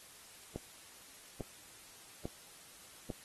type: click train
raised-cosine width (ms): 2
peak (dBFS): -26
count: 4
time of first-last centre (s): 0.56-3.102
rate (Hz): 1.18
effects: white hiss -56 dBFS RMS until 3.24 s + AAC 32 kbps